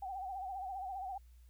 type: tone with vibrato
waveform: sine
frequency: 764 Hz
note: G5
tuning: 45 cents flat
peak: -39 dBFS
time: 0.02-1.18 s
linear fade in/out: 5 ms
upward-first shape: sine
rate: 15 Hz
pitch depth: 80 cents each way
effects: added 60 Hz sine -56 dBFS peak until 1.49 s + white hiss -75 dBFS RMS until 1.49 s